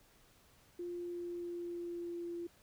sine tone with pitch glide, 350 to 343.6 Hz, F4 to F4, +4 to -28 cents, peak -39 dBFS, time 0.79-2.47 s, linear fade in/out 5 ms, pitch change -32 cents, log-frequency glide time 0.9-2.34 s, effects pink hiss -66 dBFS RMS until 2.62 s

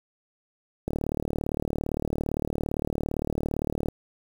click train, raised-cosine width 2 ms, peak -14 dBFS, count 114, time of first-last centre 0.88-3.885 s, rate 37.6 Hz, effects 7-bit

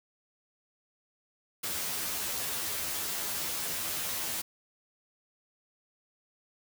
white noise with comb filter, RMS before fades -34 dBFS, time 1.63-4.42 s, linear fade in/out 10 ms, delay 12 ms, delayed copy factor +1, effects none

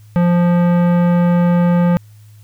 sine tone with tanh clipping, 174.61 Hz, F3, in tune, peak -12 dBFS, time 0.16-1.97 s, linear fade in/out 0 ms, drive 17 dB, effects added 106 Hz sine -39 dBFS peak until 2.43 s + white hiss -55 dBFS RMS until 2.43 s

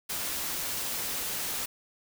white noise, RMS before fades -33 dBFS, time 0.09-1.66 s, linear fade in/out 10 ms, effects none

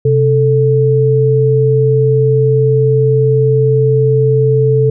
sine tone pair together, 130.81 / 440 Hz, C3 / A4, 0 / 0 cents, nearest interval octave + major sixth, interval 2100 cents, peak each -10 dBFS, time 0.05-4.9 s, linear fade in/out 5 ms, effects none

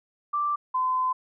sine tone pair in turn, 1174.7 / 1022.8 Hz, D6 / C6, 0 / -40 cents, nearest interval major second, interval 240 cents, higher first, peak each -23 / -22 dBFS, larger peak second, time 0.33-0.56 / 0.74-1.13 s, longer second, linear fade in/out 10 ms, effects none

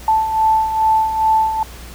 sine beating tone pair, 877 / 879.4 Hz, A5 / A5, -6 / -1 cents, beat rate 2.4 Hz, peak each -20 / -13 dBFS, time 0.08-1.63 s, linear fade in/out 2 ms, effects added 60 Hz sine -35 dBFS peak until 1.94 s + pink hiss -38 dBFS RMS until 1.94 s

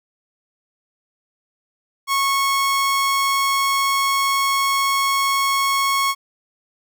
sawtooth tone, 1099 Hz, C#6, 15 cents flat, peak -13 dBFS, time 2.07-6.15 s, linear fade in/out 50 ms, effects none

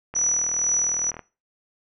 click train, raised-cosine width 0.5 ms, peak -21 dBFS, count 43, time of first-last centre 0.14-1.193 s, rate 39.9 Hz
sine tone with tremolo, 5900 Hz, F#8, 6 cents flat, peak -18 dBFS, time 0.15-1.11 s, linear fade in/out 10 ms, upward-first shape triangle, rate 2.1 Hz, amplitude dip 45%
effects noise-tail reverb RT60 0.3 s tail -19 dB re dry

